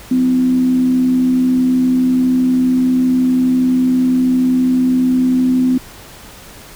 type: tone with frequency modulation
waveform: sine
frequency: 255 Hz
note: C4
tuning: 44 cents flat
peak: -10 dBFS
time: 0.11-5.78 s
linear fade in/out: 5 ms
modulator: 72.4 Hz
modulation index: 0.28
effects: pink hiss -37 dBFS RMS until 6.75 s